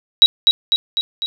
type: tone with echo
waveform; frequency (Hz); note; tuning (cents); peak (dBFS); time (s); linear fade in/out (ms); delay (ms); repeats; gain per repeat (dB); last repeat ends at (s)
sine; 3870; B7; -36; -3; 0.22-0.26; 0; 250; 4; -4; 1.26
effects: none